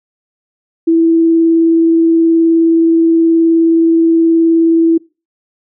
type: tone with vibrato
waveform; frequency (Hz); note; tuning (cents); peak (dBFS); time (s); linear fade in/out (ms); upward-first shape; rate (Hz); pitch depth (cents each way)
sine; 329.6; E4; 0; -6; 0.87-4.98; 10; sine; 19; 9
effects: noise-tail reverb RT60 0.3 s tail -24 dB re dry